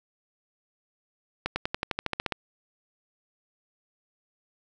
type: accelerating click train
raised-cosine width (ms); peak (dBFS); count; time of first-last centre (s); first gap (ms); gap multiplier
0.3; -11; 12; 1.46-2.322; 100; 0.95
effects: none